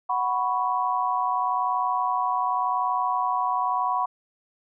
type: chord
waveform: sine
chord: F# suspended fourth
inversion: none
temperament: equal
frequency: 740 / 987.8 / 1108.7 Hz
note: F#5 / B5 / C#6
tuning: 0 / 0 / 0 cents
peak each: -27 / -25 / -27 dBFS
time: 0.09-4.06 s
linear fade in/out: 10 ms
effects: none